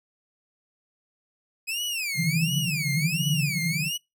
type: tone with vibrato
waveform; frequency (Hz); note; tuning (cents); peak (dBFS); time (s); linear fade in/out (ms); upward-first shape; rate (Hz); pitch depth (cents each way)
sawtooth; 2489; D#7; 0; -24; 1.67-3.98; 20; sine; 1.4; 290
type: band-pass noise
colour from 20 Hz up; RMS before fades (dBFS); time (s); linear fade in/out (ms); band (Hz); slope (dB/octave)
white; -27; 2.14-3.91; 50; 140 to 170; 96
effects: noise-tail reverb RT60 0.2 s tail -25 dB re dry